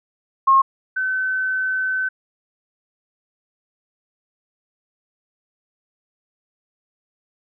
sine tone pair in turn, 1077 / 1523.1 Hz, C6 / F#6, +50 / +50 cents, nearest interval tritone, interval 600 cents, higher second, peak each -10 / -19 dBFS, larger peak first, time 0.47-0.62 / 0.96-2.09 s, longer second, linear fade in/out 10 ms, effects none

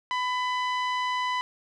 sawtooth tone with low-pass filter, 1000 Hz, B5, 21 cents sharp, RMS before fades -28 dBFS, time 0.11-1.41 s, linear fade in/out 0 ms, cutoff 3300 Hz, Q 0.87, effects none

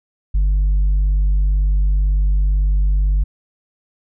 sine tone with tanh clipping, 49 Hz, G1, in tune, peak -13 dBFS, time 0.34-3.24 s, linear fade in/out 10 ms, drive 2 dB, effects none

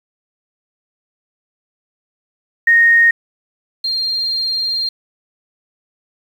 sine tone pair in turn, 1857 / 4194 Hz, A#6 / C8, -7 / +3 cents, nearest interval octave + major second, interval 1410 cents, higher second, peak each -7 / -16 dBFS, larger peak first, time 2.67-3.11 / 3.84-4.89 s, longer second, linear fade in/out 5 ms, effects 7-bit

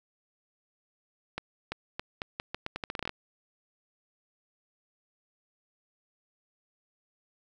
accelerating click train, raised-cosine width 0.3 ms, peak -17 dBFS, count 16, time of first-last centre 1.38-3.094 s, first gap 340 ms, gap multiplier 0.81, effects 9-bit

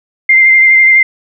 sine tone with vibrato, 2093 Hz, C7, in tune, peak -3 dBFS, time 0.29-1.03 s, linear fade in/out 5 ms, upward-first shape sine, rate 12 Hz, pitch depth 19 cents each way, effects none

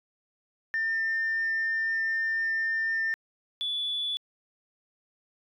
sine tone pair in turn, 1801 / 3448 Hz, A6 / A7, +40 / -36 cents, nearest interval major seventh, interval 1124 cents, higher second, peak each -24 / -27 dBFS, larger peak first, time 0.74-3.14 / 3.61-4.17 s, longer first, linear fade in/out 0 ms, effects tanh soft clip ceiling -22 dBFS

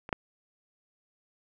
clicks, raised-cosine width 0.5 ms, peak -25 / -12 dBFS, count 2, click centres 0.091 / 0.128 s, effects none

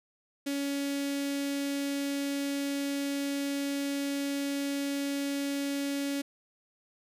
sawtooth tone with notch filter, 280.7 Hz, C#4, 22 cents sharp, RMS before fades -32 dBFS, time 0.46-6.22 s, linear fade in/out 10 ms, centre 990 Hz, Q 0.67, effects resampled to 32000 Hz

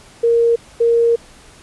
sine tone pair in turn, 466.2 / 466.2 Hz, A#4 / A#4, 0 / 0 cents, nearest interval unison, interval 0 cents, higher neither, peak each -10 dBFS, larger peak neither, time 0.23-0.56 / 0.8-1.16 s, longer second, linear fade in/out 10 ms, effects pink hiss -44 dBFS RMS until 1.62 s + resampled to 24000 Hz

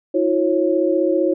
sine tone cluster, 322.8 / 358.1 / 547 Hz, E4 / F4 / C#5, -36 / +43 / -23 cents, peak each -19 dBFS, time 0.14-1.34 s, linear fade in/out 10 ms, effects none

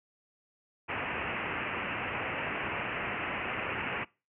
white low-pass noise, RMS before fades -35 dBFS, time 0.88-4.05 s, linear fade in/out 20 ms, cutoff 2800 Hz, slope 96 dB/octave, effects noise-tail reverb RT60 0.3 s tail -23 dB re dry + high-pass 60 Hz 12 dB/octave

